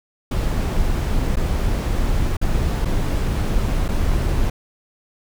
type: noise with dropouts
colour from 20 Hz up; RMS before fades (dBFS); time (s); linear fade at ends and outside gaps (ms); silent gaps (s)
brown; -19; 0.31-4.5; 5; 1.358-1.368 / 2.369-2.414 / 2.849-2.854 / 3.882-3.887
effects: none